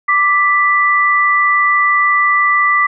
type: tone pair together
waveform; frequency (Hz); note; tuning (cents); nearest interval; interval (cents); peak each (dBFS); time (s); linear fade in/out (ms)
sine; 1174.7 / 1978.3; D6 / B6; 0 / +2; major sixth; 902; -12; 0.08-2.87; 10
effects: none